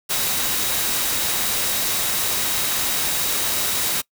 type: tone in noise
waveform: sine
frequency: 3821 Hz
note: A#7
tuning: 42 cents sharp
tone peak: -33 dBFS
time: 0.09-4.02 s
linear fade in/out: 20 ms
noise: white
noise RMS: -22 dBFS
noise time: 0.09-4.02 s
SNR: -14 dB
effects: noise-tail reverb RT60 0.1 s tail -23 dB re dry